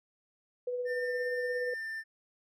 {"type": "tone with tremolo", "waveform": "sine", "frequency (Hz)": 493.9, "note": "B4", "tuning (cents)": 0, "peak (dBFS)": -30, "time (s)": [0.67, 1.74], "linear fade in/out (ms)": 5, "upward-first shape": "sine", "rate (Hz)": 17, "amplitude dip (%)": 35}
{"type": "tone with pitch glide", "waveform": "triangle", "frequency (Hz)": [1801, 1787.5], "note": ["A6", "A6"], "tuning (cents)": [40, 27], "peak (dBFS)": -34, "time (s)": [0.85, 2.04], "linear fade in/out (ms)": 50, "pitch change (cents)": -13, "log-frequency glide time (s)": [1.67, 1.89]}
{"effects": []}